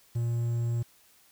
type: tone with quantisation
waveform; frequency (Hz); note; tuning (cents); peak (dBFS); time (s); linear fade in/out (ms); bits
triangle; 117.7; A#2; +17; -24; 0.15-0.83; 10; 9
effects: white hiss -61 dBFS RMS until 1.31 s